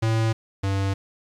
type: tone pair in turn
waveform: square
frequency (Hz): 112.1 / 97.67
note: A2 / G2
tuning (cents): +33 / -6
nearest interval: major second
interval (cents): 239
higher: first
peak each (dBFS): -20 / -22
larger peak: first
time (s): 0.02-0.33 / 0.63-0.94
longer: neither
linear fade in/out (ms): 10
effects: low-pass 7000 Hz 12 dB/octave + 9-bit